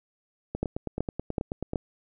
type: two click trains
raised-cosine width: 2 ms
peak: -17 / -13 dBFS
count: 12 / 4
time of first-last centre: 0.55-1.734 / 0.63-1.758 s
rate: 9.29 / 2.66 Hz
effects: none